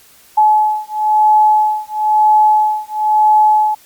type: beating tone pair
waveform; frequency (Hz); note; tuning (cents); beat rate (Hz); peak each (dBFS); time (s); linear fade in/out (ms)
sine; 854 / 855; G#5 / A5; +48 / -50; 1; -12; 0.37-3.75; 10
effects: white hiss -46 dBFS RMS until 3.85 s + Opus 48 kbps